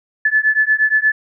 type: beating tone pair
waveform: sine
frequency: 1729 / 1737.5 Hz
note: A6 / A6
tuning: -31 / -22 cents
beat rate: 8.5 Hz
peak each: -15 dBFS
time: 0.25-1.12 s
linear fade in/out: 5 ms
effects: none